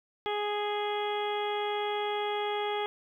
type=harmonic tone; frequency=415.3 Hz; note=G#4; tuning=in tune; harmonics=1 / 2 / 3 / 4 / 5 / 6 / 7 / 8; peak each=-32 / -33 / -40 / -45 / -41 / -47 / -48 / -40 dBFS; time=0.26-2.86 s; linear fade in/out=0 ms; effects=11-bit